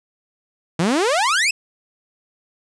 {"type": "exponential sweep", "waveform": "sawtooth", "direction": "up", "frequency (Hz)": [154.5, 2697], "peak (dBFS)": -12, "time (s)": [0.79, 1.51], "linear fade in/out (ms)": 5, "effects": ["resampled to 22050 Hz", "9-bit"]}